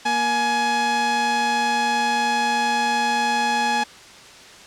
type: tone pair together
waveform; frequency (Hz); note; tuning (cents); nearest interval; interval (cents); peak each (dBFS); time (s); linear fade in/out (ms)
sawtooth; 236 / 841; A#3 / G#5; +22 / +22; octave + minor seventh; 2200; -24 / -15; 0.05-3.84; 10
effects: white hiss -43 dBFS RMS until 4.66 s + low-pass 6000 Hz 12 dB/octave